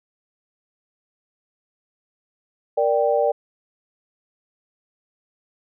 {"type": "chord", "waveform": "sine", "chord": "G minor", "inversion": "first", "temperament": "equal", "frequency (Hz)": [466.2, 587.3, 784], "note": ["Bb4", "D5", "G5"], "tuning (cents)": [0, 0, 0], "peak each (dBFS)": [-21, -19, -23], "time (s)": [2.77, 3.32], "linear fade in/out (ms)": 10, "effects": []}